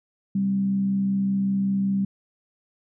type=tone with frequency modulation; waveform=sine; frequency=196 Hz; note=G3; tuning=in tune; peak=-20 dBFS; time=0.35-2.05 s; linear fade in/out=5 ms; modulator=65.2 Hz; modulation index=0.27; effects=none